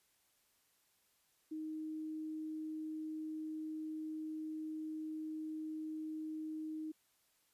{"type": "tone", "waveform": "sine", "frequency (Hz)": 312.4, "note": "D#4", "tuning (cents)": 7, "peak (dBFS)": -40, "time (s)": [1.51, 6.92], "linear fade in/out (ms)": 10, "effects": ["white hiss -75 dBFS RMS until 7.53 s", "resampled to 32000 Hz"]}